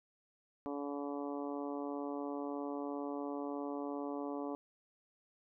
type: harmonic tone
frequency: 143 Hz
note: D3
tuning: 46 cents flat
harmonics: 2 / 3 / 4 / 5 / 6 / 7 / 8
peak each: -40 / -44 / -46 / -48 / -50 / -51 / -52 dBFS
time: 0.66-4.55 s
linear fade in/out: 0 ms
effects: none